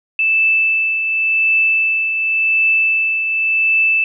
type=tone with tremolo; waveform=sine; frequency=2637 Hz; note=E7; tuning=in tune; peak=-10 dBFS; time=0.19-4.04 s; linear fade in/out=2 ms; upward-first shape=triangle; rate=0.9 Hz; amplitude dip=50%; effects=none